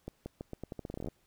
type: accelerating click train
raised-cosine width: 2 ms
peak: -26 dBFS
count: 17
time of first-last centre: 0.08-1.085 s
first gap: 180 ms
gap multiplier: 0.83
effects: pink hiss -71 dBFS RMS until 1.26 s